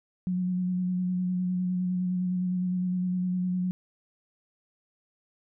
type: tone with vibrato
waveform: sine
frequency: 181.7 Hz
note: F#3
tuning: 31 cents flat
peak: -25 dBFS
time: 0.27-3.71 s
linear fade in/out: 0 ms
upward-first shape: square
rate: 9.8 Hz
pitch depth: 16 cents each way
effects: none